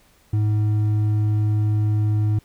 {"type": "tone with hard clipping", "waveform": "triangle", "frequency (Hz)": 106.1, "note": "G#2", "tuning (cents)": 38, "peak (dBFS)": -18, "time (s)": [0.33, 2.39], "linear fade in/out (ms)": 5, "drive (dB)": 8, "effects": ["pink hiss -57 dBFS RMS until 2.44 s"]}